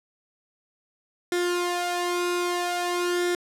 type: tone with flanger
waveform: sawtooth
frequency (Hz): 352.9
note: F4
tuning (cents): +18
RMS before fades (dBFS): -26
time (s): 1.32-3.35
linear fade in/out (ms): 2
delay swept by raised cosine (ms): 0.55 to 2.05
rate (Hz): 0.51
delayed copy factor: +0.65
effects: low-pass 12000 Hz 12 dB/octave